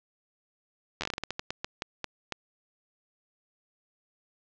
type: slowing click train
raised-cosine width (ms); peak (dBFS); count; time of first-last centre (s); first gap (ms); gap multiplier
0.2; -14; 16; 1.01-2.323; 11; 1.26
effects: low-pass 6000 Hz 12 dB/octave + 9-bit